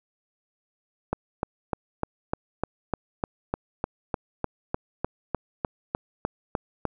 click train, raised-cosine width 1 ms, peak -11 dBFS, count 20, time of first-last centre 1.13-6.853 s, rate 3.32 Hz, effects none

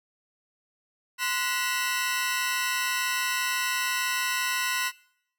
sawtooth tone cluster, 1035 / 1470 / 1938 / 2664 Hz, C6 / F#6 / B6 / E7, -19 / -12 / -33 / +18 cents, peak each -28 dBFS, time 1.18-4.92 s, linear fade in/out 50 ms, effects noise-tail reverb RT60 0.7 s tail -22 dB re dry

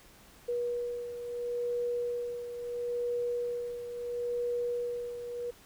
sine beating tone pair, 481.9 / 482.64 Hz, B4 / B4, -43 / -40 cents, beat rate 0.74 Hz, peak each -32 / -39 dBFS, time 0.48-5.51 s, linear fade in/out 10 ms, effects pink hiss -57 dBFS RMS until 5.65 s

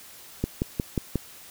click train, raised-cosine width 3 ms, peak -11 dBFS, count 5, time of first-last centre 0.44-1.157 s, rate 5.58 Hz, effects white hiss -47 dBFS RMS until 1.5 s

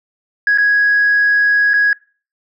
sine tone with dropouts, 1661.2 Hz, G#6, in tune, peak -8 dBFS, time 0.47-1.93 s, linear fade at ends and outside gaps 2 ms, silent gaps 0.576-0.583 / 1.735-1.739 s, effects noise-tail reverb RT60 0.4 s tail -24 dB re dry + tanh soft clip ceiling -6 dBFS

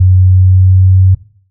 sine tone with pitch glide, 92.5 to 93.95 Hz, F#2 to F#2, 0 to +27 cents, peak -3 dBFS, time 0-1.15 s, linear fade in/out 10 ms, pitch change +27 cents, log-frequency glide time 0.18-1.01 s, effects noise-tail reverb RT60 0.5 s tail -17 dB re dry

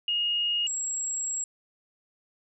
sine tone pair in turn, 2860 / 7635 Hz, F7 / A#8, +41 / +40 cents, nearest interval octave + perfect fourth, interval 1699 cents, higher second, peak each -24 / -28 dBFS, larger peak first, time 0.08-0.67 / 0.67-1.44 s, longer second, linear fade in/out 2 ms, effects none

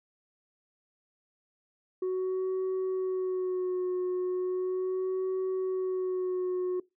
sine tone with vibrato, 370 Hz, F#4, in tune, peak -25 dBFS, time 2.02-6.8 s, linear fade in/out 5 ms, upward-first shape sine, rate 0.37 Hz, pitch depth 27 cents each way, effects noise-tail reverb RT60 0.2 s tail -22 dB re dry + tanh soft clip ceiling -27 dBFS

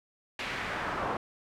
brown noise with band-pass filter sweep, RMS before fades -34 dBFS, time 0.39-1.17 s, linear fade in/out 2 ms, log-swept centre 2600 to 930 Hz, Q 1.4, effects none

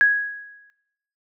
sine tone with exponential decay, 1661.2 Hz, G#6, in tune, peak -10 dBFS, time 0.01-0.7 s, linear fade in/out 0 ms, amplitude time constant 150 ms, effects noise-tail reverb RT60 0.8 s tail -17 dB re dry

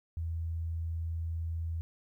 sine tone, 82.41 Hz, E2, in tune, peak -32 dBFS, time 0.17-1.81 s, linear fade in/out 0 ms, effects 12-bit

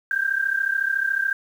sine tone pair together, 1568 / 1601.9 Hz, G6 / G6, 0 / +37 cents, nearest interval unison, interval 37 cents, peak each -23 / -23 dBFS, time 0.11-1.33 s, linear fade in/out 2 ms, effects 8-bit

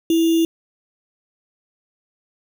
sine tone with sample-and-hold, 329.6 Hz, E4, in tune, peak -13 dBFS, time 0.1-0.45 s, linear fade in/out 2 ms, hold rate 3150 Hz, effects none

